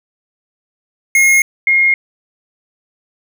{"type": "tone pair in turn", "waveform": ["square", "sine"], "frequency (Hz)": [2151, 2141], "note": ["C7", "C7"], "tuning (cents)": [47, 39], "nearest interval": "unison", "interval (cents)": 8, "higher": "first", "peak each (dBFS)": -8, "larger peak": "neither", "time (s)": [[1.15, 1.42], [1.67, 1.94]], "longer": "neither", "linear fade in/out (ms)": 2, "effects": []}